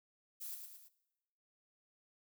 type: noise with echo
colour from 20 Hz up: violet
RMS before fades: -45 dBFS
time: 0.4-0.56 s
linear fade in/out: 20 ms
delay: 110 ms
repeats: 3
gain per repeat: -5 dB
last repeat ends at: 0.89 s
effects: noise-tail reverb RT60 1.0 s tail -19 dB re dry